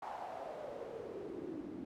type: noise with band-pass filter sweep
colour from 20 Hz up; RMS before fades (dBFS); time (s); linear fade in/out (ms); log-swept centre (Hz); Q
pink; -45; 0.02-1.85; 5; 870 to 260; 5
effects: none